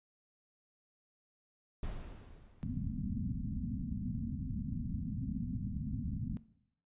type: noise with exponential decay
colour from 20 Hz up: brown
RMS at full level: -38 dBFS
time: 1.83-3.17 s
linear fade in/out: 2 ms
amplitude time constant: 290 ms
type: low-pass noise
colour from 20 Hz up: white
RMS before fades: -38 dBFS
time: 2.63-6.37 s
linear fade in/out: 0 ms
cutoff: 260 Hz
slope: 96 dB/octave
effects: noise-tail reverb RT60 0.7 s tail -17 dB re dry + resampled to 8000 Hz